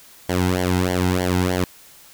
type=tone with flanger; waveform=sawtooth; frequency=91 Hz; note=F#2; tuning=28 cents flat; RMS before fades=-20 dBFS; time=0.29-1.64 s; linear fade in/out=0 ms; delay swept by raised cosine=0.78 to 1.77 ms; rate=3.2 Hz; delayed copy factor=-0.95; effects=white hiss -47 dBFS RMS until 2.13 s